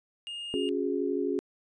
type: tone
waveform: triangle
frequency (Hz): 2836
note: F7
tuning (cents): +26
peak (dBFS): -34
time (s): 0.27-0.69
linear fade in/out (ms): 0
type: chord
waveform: sine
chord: C# suspended fourth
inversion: none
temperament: equal with one note detuned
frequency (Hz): 277.2 / 363.2 / 415.3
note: C#4 / F#4 / G#4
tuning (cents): 0 / -32 / 0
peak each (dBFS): -31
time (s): 0.54-1.39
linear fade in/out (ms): 0
effects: resampled to 22050 Hz